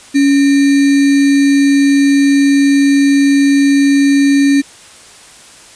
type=tone with sample-and-hold; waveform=sine; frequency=279.8 Hz; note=C#4; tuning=16 cents sharp; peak=-6 dBFS; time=0.14-4.62 s; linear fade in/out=20 ms; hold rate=2100 Hz; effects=white hiss -38 dBFS RMS until 5.75 s + resampled to 22050 Hz